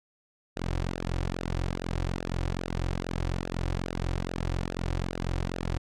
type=tone with flanger; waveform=sawtooth; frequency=44.08 Hz; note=F1; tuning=17 cents sharp; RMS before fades=-31 dBFS; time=0.56-5.78 s; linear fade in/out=10 ms; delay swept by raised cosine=0.89 to 4.79 ms; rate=2.4 Hz; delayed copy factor=-0.85; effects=low-pass 7000 Hz 12 dB/octave